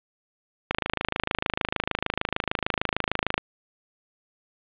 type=click train; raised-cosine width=0.3 ms; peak=-6 dBFS; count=72; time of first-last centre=0.71-3.379 s; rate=26.6 Hz; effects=resampled to 8000 Hz + 7-bit